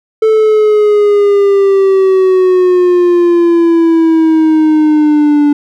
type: exponential sweep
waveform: triangle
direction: down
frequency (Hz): 440.8 to 290.5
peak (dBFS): -3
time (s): 0.22-5.53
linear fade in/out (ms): 5
effects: none